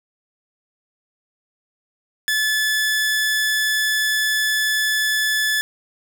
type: tone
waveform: sawtooth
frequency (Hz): 1729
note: A6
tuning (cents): -31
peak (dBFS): -14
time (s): 2.28-5.61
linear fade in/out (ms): 0
effects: 9-bit